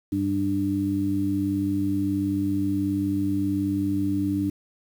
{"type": "harmonic tone", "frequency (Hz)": 98.6, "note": "G2", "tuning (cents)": 11, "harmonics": [1, 2, 3], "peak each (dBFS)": [-30, -30, -23], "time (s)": [0.12, 4.5], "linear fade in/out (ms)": 5, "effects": ["8-bit"]}